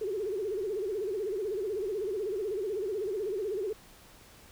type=tone with vibrato; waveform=sine; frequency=403.7 Hz; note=G#4; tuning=49 cents flat; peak=-30 dBFS; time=0.01-3.73 s; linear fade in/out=5 ms; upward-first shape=sine; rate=16 Hz; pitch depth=170 cents each way; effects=pink hiss -55 dBFS RMS until 4.51 s